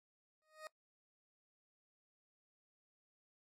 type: tone with exponential growth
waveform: 20% pulse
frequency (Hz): 622.3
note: D#5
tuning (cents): 0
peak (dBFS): -40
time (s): 0.42-0.67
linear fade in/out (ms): 0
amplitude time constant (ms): 53
effects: noise-tail reverb RT60 0.1 s tail -19 dB re dry + low-pass 12000 Hz 12 dB/octave